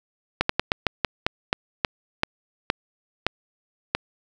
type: slowing click train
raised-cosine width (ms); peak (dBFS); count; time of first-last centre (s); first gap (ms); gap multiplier
0.3; -3; 13; 0.41-3.95; 84; 1.21
effects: none